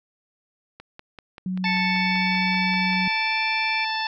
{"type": "click train", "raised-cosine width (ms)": 0.3, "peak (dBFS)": -24, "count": 12, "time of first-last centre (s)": [0.8, 2.932], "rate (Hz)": 5.16}
{"type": "tone", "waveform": "sine", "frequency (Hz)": 185, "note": "F#3", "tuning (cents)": 0, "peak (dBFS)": -24, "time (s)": [1.46, 3.08], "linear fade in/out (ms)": 2}
{"type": "harmonic tone", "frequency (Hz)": 881, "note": "A5", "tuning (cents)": 2, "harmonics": [1, 2, 3, 4, 5, 6], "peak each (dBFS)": [-27, -30, -32, -33, -34, -35], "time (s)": [1.64, 4.07], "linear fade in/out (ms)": 2}
{"type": "tone with pitch glide", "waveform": "sine", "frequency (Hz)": [2217, 2341], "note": ["C#7", "D7"], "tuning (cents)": [0, -6], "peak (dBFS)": -24, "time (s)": [1.65, 3.85], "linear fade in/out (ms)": 10, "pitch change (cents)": 94, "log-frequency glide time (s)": [1.8, 3.41]}
{"effects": []}